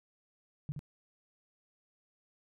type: tone with echo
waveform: sine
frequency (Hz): 146.83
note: D3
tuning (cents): 0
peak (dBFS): -33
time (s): 0.69-0.72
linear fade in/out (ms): 0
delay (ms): 72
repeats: 1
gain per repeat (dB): -5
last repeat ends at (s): 0.792
effects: none